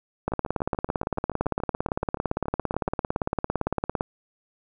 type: two click trains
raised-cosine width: 1 ms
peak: -10 / -21 dBFS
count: 67 / 19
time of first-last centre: 0.28-4.009 / 0.32-2.884 s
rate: 17.7 / 7.02 Hz
effects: none